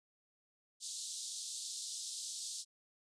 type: band-pass noise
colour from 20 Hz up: white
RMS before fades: -44 dBFS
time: 0.8-2.65 s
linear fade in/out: 50 ms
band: 3600 to 8900 Hz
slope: 48 dB/octave
effects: none